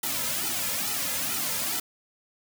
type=noise with flanger; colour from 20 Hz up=white; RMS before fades=-29 dBFS; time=0.03-1.8 s; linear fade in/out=5 ms; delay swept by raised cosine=1.8 to 2.72 ms; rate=2.3 Hz; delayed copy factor=-1; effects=none